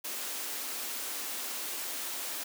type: high-pass noise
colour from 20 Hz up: white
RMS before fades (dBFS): -37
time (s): 0.04-2.44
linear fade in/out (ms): 10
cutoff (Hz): 230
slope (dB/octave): 48
effects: none